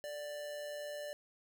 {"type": "tone with amplitude modulation", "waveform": "square", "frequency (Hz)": 589, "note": "D5", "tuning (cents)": 5, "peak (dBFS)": -40, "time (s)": [0.04, 1.13], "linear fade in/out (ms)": 0, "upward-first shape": "sine", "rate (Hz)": 150, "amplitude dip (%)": 35, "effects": []}